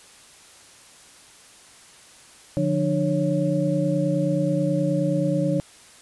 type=tone cluster; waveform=sine; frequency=147.7 / 177.1 / 299.5 / 554 Hz; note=D3 / F3 / D4 / C#5; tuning=+10 / +24 / +34 / -1 cents; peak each=-25 dBFS; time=2.57-5.6 s; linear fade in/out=0 ms; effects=white hiss -49 dBFS RMS until 6.01 s + resampled to 24000 Hz